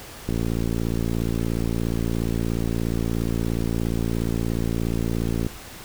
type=click train; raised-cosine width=3 ms; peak=-12 dBFS; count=296; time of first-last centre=0.29-5.465 s; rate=57 Hz; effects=pink hiss -40 dBFS RMS until 5.84 s